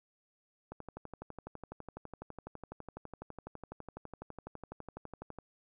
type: click train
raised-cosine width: 1 ms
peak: -30 dBFS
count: 57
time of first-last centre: 0.72-5.387 s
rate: 12 Hz
effects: none